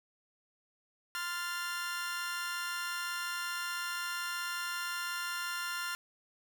sawtooth chord, F major, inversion second, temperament equal with one note detuned, 1036.3 / 1396.9 / 1760 Hz, C6 / F6 / A6, -17 / 0 / 0 cents, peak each -39 / -33 / -39 dBFS, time 1.15-5.95 s, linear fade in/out 0 ms, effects none

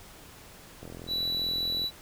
click train, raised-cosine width 2 ms, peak -29 dBFS, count 44, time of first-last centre 0.83-1.842 s, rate 42.5 Hz
triangle tone, 3943 Hz, B7, 4 cents flat, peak -26 dBFS, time 1.07-1.91 s, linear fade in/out 50 ms
effects pink hiss -50 dBFS RMS until 2.01 s

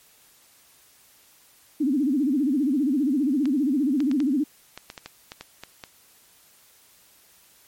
sine tone with vibrato, 277.2 Hz, C#4, in tune, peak -19 dBFS, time 1.8-4.44 s, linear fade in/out 10 ms, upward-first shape sine, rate 15 Hz, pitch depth 200 cents each way
clicks, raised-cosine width 0.2 ms, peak -19 dBFS, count 12, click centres 3.456 / 4.004 / 4.114 / 4.203 / 4.776 / 4.901 / 4.978 / 5.06 / 5.319 / 5.41 / 5.636 / 5.838 s
effects white hiss -56 dBFS RMS until 7.67 s + MP3 64 kbps

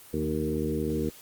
harmonic tone with a mistuned harmonic, 77.4 Hz, D#2, 9 cents flat, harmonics 1 / 2 / 3 / 4 / 5 / 6, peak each -35 / -34 / -32 / -32 / -33 / -33 dBFS, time 0.13-1.1 s, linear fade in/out 10 ms, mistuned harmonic 3, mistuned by -32 cents, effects white hiss -50 dBFS RMS until 1.21 s + Opus 32 kbps

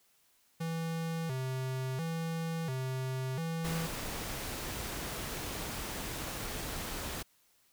square tone with vibrato, 146.4 Hz, D3, 5 cents flat, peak -34 dBFS, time 0.6-3.87 s, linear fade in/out 10 ms, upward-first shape square, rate 0.72 Hz, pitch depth 200 cents each way
pink noise, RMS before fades -39 dBFS, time 3.64-7.23 s, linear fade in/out 10 ms
effects white hiss -69 dBFS RMS until 7.72 s

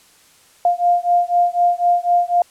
sine beating tone pair, 700 / 704 Hz, F5 / F5, +4 / +14 cents, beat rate 4 Hz, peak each -16 dBFS, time 0.65-2.42 s, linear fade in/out 2 ms, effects white hiss -51 dBFS RMS until 2.5 s + low-pass 11000 Hz 12 dB/octave

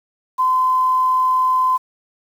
sine tone with quantisation, 1026 Hz, C6, 34 cents flat, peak -13 dBFS, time 0.38-1.78 s, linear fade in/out 20 ms, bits 7, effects none

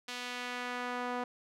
sawtooth tone with band-pass filter sweep, 246.5 Hz, B3, 3 cents flat, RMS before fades -38 dBFS, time 0.08-1.24 s, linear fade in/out 5 ms, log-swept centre 3600 to 890 Hz, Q 0.93, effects none

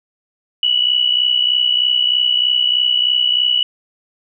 sine tone with amplitude modulation, 2945 Hz, F#7, 9 cents flat, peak -9 dBFS, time 0.63-3.63 s, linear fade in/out 2 ms, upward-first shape sine, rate 63.2 Hz, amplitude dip 70%, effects none

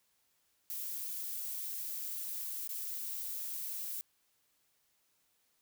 violet noise with dropouts, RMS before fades -40 dBFS, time 0.7-4.01 s, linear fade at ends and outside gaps 0 ms, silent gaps 2.675-2.692 s, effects white hiss -75 dBFS RMS until 5.61 s

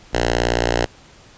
5% pulse tone with notch filter, 59 Hz, A#1, 22 cents sharp, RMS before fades -19 dBFS, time 0.13-0.86 s, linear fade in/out 10 ms, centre 190 Hz, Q 0.9, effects pink hiss -47 dBFS RMS until 1.37 s + resampled to 16000 Hz

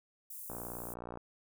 white high-pass noise, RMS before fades -46 dBFS, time 0.3-0.94 s, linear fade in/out 5 ms, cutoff 8600 Hz, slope 24 dB/octave
click train, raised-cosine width 1 ms, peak -29 dBFS, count 41, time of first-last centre 0.5-1.173 s, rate 59.4 Hz
effects none

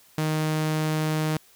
sawtooth tone, 155.56 Hz, D#3, in tune, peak -19 dBFS, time 0.18-1.37 s, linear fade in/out 2 ms, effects white hiss -56 dBFS RMS until 1.55 s

